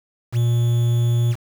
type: tone with quantisation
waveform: triangle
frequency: 118.8 Hz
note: A#2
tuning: 33 cents sharp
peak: -13 dBFS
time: 0.32-1.36 s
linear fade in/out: 50 ms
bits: 6
effects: none